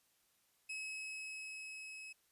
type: tone with level ramp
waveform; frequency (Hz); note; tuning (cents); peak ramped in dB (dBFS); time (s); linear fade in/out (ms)
40% pulse; 2567; E7; -47; -40 to -47; 0.69-2.13; 10
effects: white hiss -75 dBFS RMS until 2.31 s + resampled to 32000 Hz